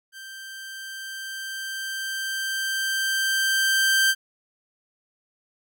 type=tone with level ramp; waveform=sawtooth; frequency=1568 Hz; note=G6; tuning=in tune; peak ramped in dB=-35 to -13 dBFS; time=0.12-4.15 s; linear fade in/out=50 ms; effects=none